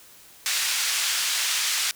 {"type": "band-pass noise", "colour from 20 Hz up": "white", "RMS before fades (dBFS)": -25, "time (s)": [0.46, 1.91], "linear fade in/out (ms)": 0, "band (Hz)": [1600, 6900], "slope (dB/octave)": 12, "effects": ["white hiss -50 dBFS RMS until 1.95 s"]}